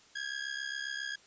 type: ring-modulated tone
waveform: sawtooth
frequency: 1648 Hz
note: G#6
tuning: 14 cents flat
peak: -29 dBFS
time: 0.15-1.16 s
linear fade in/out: 10 ms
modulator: 33.7 Hz
effects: white hiss -60 dBFS RMS until 1.26 s + resampled to 16000 Hz